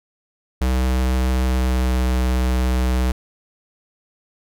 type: tone with pitch glide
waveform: square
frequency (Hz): 63.8 to 63.07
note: C2 to B1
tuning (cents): -43 to +37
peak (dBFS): -17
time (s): 0.61-3.12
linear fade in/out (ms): 5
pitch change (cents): -20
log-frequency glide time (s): 1.45-2
effects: none